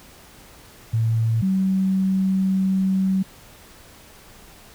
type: tone pair in turn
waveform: sine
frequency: 113 / 190.39 Hz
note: A2 / F#3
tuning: +47 / +50 cents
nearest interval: major sixth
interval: 903 cents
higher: second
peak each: -17 dBFS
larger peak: neither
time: 0.93-1.42 / 1.42-3.23 s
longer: second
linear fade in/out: 10 ms
effects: pink hiss -47 dBFS RMS until 4.74 s

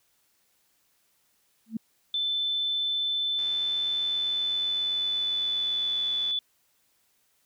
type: tone with exponential growth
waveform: sine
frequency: 223.2 Hz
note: A3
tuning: 25 cents sharp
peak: -24 dBFS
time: 1.66-1.77 s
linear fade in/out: 5 ms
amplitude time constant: 22 ms
type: tone with pitch glide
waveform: sine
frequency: 3525 to 3472 Hz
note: A7 to A7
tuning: +2 to -24 cents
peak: -25 dBFS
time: 2.14-6.39 s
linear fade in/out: 2 ms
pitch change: -26 cents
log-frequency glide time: 3.87-6.07 s
type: click train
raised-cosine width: 0.2 ms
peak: -29 dBFS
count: 257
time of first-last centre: 3.39-6.309 s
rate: 87.7 Hz
effects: white hiss -69 dBFS RMS until 7.45 s

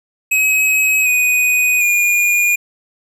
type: tone with pitch steps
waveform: square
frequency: 2549 / 2489 / 2431 Hz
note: D#7 / D#7 / D#7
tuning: +41 / 0 / -41 cents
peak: -12 dBFS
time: 0.31-2.56 s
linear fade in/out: 10 ms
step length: 750 ms
effects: none

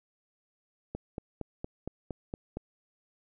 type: click train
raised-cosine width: 2 ms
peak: -22 dBFS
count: 8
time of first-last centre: 0.95-2.57 s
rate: 4.32 Hz
effects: none

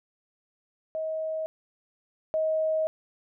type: tone pair in turn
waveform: sine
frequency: 634 / 631.4 Hz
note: D#5 / D#5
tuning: +32 / +25 cents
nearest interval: unison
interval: 7 cents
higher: first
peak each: -28 / -23 dBFS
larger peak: second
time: 0.95-1.46 / 2.34-2.87 s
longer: second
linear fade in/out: 0 ms
effects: none

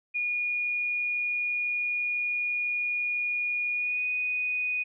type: tone with pitch glide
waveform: sine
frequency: 2442 to 2483 Hz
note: D#7 to D#7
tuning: -33 to -4 cents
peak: -26 dBFS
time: 0.14-4.84 s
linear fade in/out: 20 ms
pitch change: +29 cents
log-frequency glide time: 3.72-4.08 s
effects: none

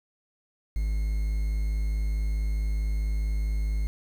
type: tone with quantisation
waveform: triangle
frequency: 52.3 Hz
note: G#1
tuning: 13 cents sharp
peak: -22 dBFS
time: 0.76-3.87 s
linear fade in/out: 0 ms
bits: 8
effects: none

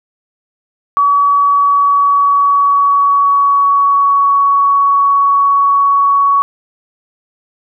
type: tone with pitch glide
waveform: sine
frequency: 1137 to 1120.7 Hz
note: C#6 to C#6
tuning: +44 to +19 cents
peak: -7 dBFS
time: 0.97-6.42 s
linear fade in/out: 0 ms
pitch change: -25 cents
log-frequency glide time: 1.22-4.29 s
effects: none

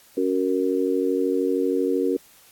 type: harmonic tone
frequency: 92.9 Hz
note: F#2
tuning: 7 cents sharp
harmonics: 3 / 4 / 5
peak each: -24 / -24 / -24 dBFS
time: 0.17-2.17 s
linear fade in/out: 5 ms
effects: white hiss -53 dBFS RMS until 2.51 s + AAC 64 kbps

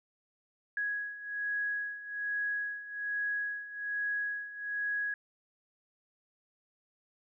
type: beating tone pair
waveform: sine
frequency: 1664 / 1665.2 Hz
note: G#6 / G#6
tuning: +3 / +4 cents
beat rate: 1.2 Hz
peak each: -38 / -34 dBFS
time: 0.77-5.14 s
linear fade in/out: 2 ms
effects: none

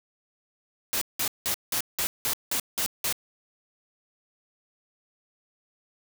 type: noise bursts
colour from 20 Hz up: white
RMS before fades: -27 dBFS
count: 9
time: 0.93-3.126 s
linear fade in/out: 0 ms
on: 84 ms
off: 180 ms
effects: none

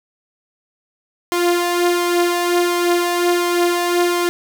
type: tone with flanger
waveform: sawtooth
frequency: 350 Hz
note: F4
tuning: 4 cents sharp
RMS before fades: -17 dBFS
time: 1.32-4.29 s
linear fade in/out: 0 ms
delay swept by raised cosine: 1.9 to 4 ms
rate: 1.4 Hz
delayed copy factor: +0.55
effects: none

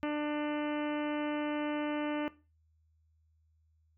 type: harmonic tone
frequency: 297.6 Hz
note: D4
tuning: 23 cents sharp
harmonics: 1 / 2 / 3 / 4 / 5 / 6 / 7 / 8 / 9 / 10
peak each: -32 / -38 / -42 / -44 / -46 / -48 / -49 / -50 / -51 / -52 dBFS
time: 0.03-2.28 s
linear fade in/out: 0 ms
effects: noise-tail reverb RT60 0.3 s tail -18 dB re dry + added 79 Hz sine -67 dBFS peak until 3.97 s

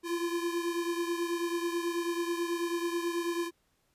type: beating tone pair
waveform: square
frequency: 340.8 / 350 Hz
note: F4 / F4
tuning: -42 / +4 cents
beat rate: 9.2 Hz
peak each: -32 / -37 dBFS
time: 0.03-3.51 s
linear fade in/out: 50 ms
effects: pink hiss -73 dBFS RMS until 3.94 s + resampled to 32000 Hz

